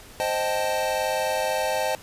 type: chord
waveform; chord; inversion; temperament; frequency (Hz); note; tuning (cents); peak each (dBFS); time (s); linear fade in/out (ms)
square; A half-diminished seventh; first; equal with one note detuned; 523.3 / 622.3 / 778.6 / 880; C5 / Eb5 / G5 / A5; 0 / 0 / -12 / 0; -29 / -28 / -31 / -30; 0.2-1.95; 0
effects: pink hiss -46 dBFS RMS until 2.02 s + resampled to 32000 Hz